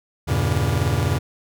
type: chord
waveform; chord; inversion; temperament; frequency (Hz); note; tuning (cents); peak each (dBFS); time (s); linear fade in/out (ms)
45% pulse; E diminished seventh; none; just; 82.41 / 98.89 / 118.67 / 142.4; E2 / G2 / Bb2 / Db3; 0 / +16 / +31 / +47; -24; 0.27-1.19; 20
effects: none